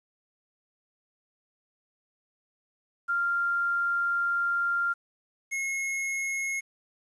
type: tone pair in turn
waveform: sine / square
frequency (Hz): 1392 / 2168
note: F6 / C#7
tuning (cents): -6 / -39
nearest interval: minor sixth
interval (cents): 767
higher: second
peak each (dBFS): -24 / -29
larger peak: first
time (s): 3.08-4.94 / 5.51-6.61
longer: first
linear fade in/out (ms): 20
effects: resampled to 24000 Hz + 10-bit